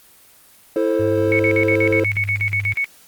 triangle chord, A minor, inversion second, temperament just, 330 / 440 / 528 Hz, E4 / A4 / C5, +2 / 0 / +16 cents, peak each -18 dBFS, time 0.76-2.04 s, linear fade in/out 2 ms
sine tone with vibrato, 101.5 Hz, G#2, 39 cents flat, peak -23 dBFS, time 0.99-2.74 s, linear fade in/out 10 ms, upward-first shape sine, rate 3 Hz, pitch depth 10 cents each way
sine tone bursts, 2217 Hz, C#7, in tune, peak -17 dBFS, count 13, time 1.32-2.844 s, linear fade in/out 0 ms, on 72 ms, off 49 ms
effects white hiss -49 dBFS RMS until 3.07 s + Opus 24 kbps

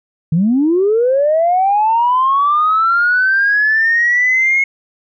sine linear sweep, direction up, 150 to 2178 Hz, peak -9 dBFS, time 0.32-4.64 s, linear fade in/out 5 ms, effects tanh soft clip ceiling -5 dBFS

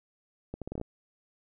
accelerating click train, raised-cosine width 2 ms, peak -23 dBFS, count 8, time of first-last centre 0.54-0.814 s, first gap 77 ms, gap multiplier 0.76, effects none

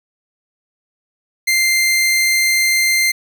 sawtooth tone, 2091 Hz, C7, 2 cents flat, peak -9 dBFS, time 1.47-3.12 s, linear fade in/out 10 ms, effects none

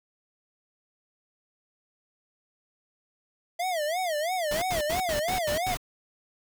square tone with vibrato, 665 Hz, E5, 15 cents sharp, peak -27 dBFS, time 3.59-5.75 s, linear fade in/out 10 ms, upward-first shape sine, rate 3 Hz, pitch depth 210 cents each way
pink noise bursts, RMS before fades -33 dBFS, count 7, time 4.51-5.772 s, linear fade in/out 5 ms, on 110 ms, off 82 ms
effects none

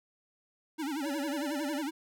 square tone with vibrato, 293.7 Hz, D4, in tune, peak -33 dBFS, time 0.78-1.91 s, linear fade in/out 20 ms, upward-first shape sine, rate 11 Hz, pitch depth 170 cents each way
square tone with pitch glide, 568 to 585.3 Hz, C#5 to D5, +42 to -6 cents, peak -39 dBFS, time 1.02-1.82 s, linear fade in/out 20 ms, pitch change +52 cents, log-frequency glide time 1.21-1.48 s
effects none

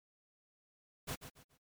pink noise with echo, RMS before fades -40 dBFS, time 1.07-1.16 s, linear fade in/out 20 ms, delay 140 ms, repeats 3, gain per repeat -10 dB, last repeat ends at 1.58 s, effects MP3 96 kbps

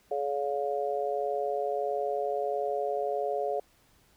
harmonic tone, 141.5 Hz, C#3, 36 cents sharp, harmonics 3 / 4 / 5, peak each -32 / -32 / -32 dBFS, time 0.11-3.6 s, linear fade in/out 5 ms, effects pink hiss -64 dBFS RMS until 4.16 s

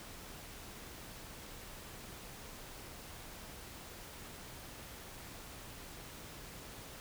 silence, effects pink hiss -50 dBFS RMS until 7 s

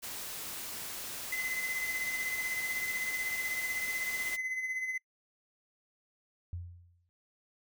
white noise, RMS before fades -41 dBFS, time 0.02-4.37 s, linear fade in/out 20 ms
triangle tone with tremolo, 2038 Hz, C7, 46 cents flat, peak -29 dBFS, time 1.32-4.98 s, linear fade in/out 5 ms, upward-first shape sine, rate 16 Hz, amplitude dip 50%
sine tone with exponential decay, 87.31 Hz, F2, in tune, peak -34 dBFS, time 6.53-7.09 s, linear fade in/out 0 ms, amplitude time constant 120 ms
effects noise-tail reverb RT60 0.1 s tail -26 dB re dry

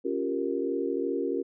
sine chord, G half-diminished seventh, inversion second, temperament equal, 277.2 / 349.2 / 392 / 466.2 Hz, Db4 / F4 / G4 / Bb4, 0 / 0 / 0 / 0 cents, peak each -32 dBFS, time 0.04-1.43 s, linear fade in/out 20 ms, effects none

